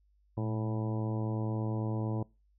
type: harmonic tone with a mistuned harmonic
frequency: 108.9 Hz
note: A2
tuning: 17 cents flat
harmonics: 1 / 2 / 3 / 4 / 5 / 6 / 7 / 8 / 9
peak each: -32 / -38 / -39 / -44 / -44 / -49 / -49 / -50 / -49 dBFS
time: 0.37-2.23 s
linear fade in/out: 5 ms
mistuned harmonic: 1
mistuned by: +74 cents
effects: noise-tail reverb RT60 0.3 s tail -25 dB re dry + added 50 Hz sine -65 dBFS peak until 2.58 s